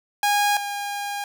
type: tone pair in turn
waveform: sawtooth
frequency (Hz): 820 / 812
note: G#5 / G#5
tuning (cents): -22 / -39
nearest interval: unison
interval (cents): 17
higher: first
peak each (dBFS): -14 / -23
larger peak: first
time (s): 0.23-0.57 / 0.57-1.24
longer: second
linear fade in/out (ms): 2
effects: none